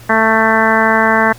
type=harmonic tone; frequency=221.9 Hz; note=A3; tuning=15 cents sharp; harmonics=1 / 2 / 3 / 4 / 5 / 6 / 7 / 8 / 9; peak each=-17 / -19 / -17 / -16 / -17 / -22 / -16 / -17 / -21 dBFS; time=0.09-1.33 s; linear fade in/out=10 ms; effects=added 118 Hz sine -37 dBFS peak until 1.38 s + pink hiss -40 dBFS RMS until 1.38 s